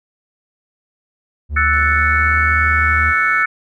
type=tone with pitch glide; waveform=triangle; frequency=73.7 to 77.23 Hz; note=D2 to D#2; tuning=+7 to -12 cents; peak=-16 dBFS; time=1.49-3.14 s; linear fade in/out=50 ms; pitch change=+81 cents; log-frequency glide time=1.75-2.37 s
type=chord; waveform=sine; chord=F# minor seventh; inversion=third; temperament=equal; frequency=1318.5 / 1480 / 1760 / 2217 Hz; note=E6 / F#6 / A6 / C#7; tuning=0 / 0 / 0 / 0 cents; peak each=-18 dBFS; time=1.56-3.46 s; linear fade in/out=10 ms
type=linear sweep; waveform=5% pulse; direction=up; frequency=61.74 to 130.81 Hz; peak=-26 dBFS; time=1.72-3.43 s; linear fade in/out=5 ms
effects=none